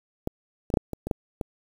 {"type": "clicks", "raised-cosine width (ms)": 2, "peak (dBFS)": [-13, -21, -8, -7, -18, -17, -10, -15], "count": 8, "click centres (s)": [0.274, 0.702, 0.74, 0.772, 0.933, 1.07, 1.112, 1.412], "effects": ["7-bit"]}